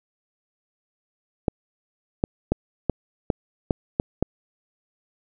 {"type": "clicks", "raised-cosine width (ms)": 2, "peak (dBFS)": -6, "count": 8, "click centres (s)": [1.482, 2.239, 2.52, 2.897, 3.302, 3.708, 3.999, 4.226], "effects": []}